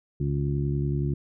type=harmonic tone; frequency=70.7 Hz; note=C#2; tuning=35 cents sharp; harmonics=1 / 2 / 3 / 4 / 5; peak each=-31 / -25 / -36 / -36 / -34 dBFS; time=0.2-1.14 s; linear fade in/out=5 ms; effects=none